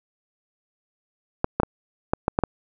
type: clicks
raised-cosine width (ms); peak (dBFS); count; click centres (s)
1; -5; 7; 1.444 / 1.6 / 1.633 / 2.135 / 2.281 / 2.389 / 2.437
effects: none